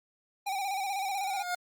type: tone with vibrato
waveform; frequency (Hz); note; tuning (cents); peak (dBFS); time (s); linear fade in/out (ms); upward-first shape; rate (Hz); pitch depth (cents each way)
square; 784; G5; 0; -31; 0.46-1.43; 10; square; 16; 51
type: tone with exponential growth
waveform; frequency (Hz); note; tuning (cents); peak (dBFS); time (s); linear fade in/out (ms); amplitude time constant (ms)
25% pulse; 714; F5; +38; -24; 1.11-1.55; 5; 95
effects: Opus 24 kbps